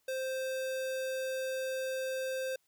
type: tone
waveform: square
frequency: 523.3 Hz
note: C5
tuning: in tune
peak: -34 dBFS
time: 0.08-2.56 s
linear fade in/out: 5 ms
effects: white hiss -75 dBFS RMS until 2.67 s